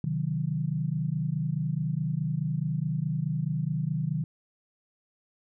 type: chord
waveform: sine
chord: C diminished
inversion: none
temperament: equal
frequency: 130.81 / 155.56 / 185 Hz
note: C3 / Eb3 / Gb3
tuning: 0 / 0 / 0 cents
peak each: -32 / -28 / -34 dBFS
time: 0.04-4.24 s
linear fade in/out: 2 ms
effects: none